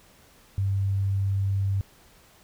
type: tone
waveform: sine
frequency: 98 Hz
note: G2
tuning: in tune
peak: -22 dBFS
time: 0.58-1.81 s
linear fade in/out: 0 ms
effects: pink hiss -56 dBFS RMS until 2.43 s